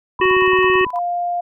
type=tone with tremolo; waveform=sine; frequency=998 Hz; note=B5; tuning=18 cents sharp; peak=-22 dBFS; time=0.19-0.99 s; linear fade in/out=2 ms; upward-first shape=square; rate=9.1 Hz; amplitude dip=65%
type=click train; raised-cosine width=3 ms; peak=-21 dBFS; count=13; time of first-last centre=0.2-0.867 s; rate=18 Hz
type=harmonic tone; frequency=371.2 Hz; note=F#4; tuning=6 cents sharp; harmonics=1 / 3 / 5 / 7 / 8; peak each=-14 / -18 / -19 / -21 / -29 dBFS; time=0.21-0.85 s; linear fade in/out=5 ms
type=tone; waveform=sine; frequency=702 Hz; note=F5; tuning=9 cents sharp; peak=-18 dBFS; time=0.93-1.41 s; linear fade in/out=10 ms
effects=none